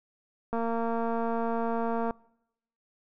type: click train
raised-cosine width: 1 ms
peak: -18 dBFS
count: 364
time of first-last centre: 0.53-2.108 s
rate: 230 Hz
effects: noise-tail reverb RT60 0.8 s tail -24 dB re dry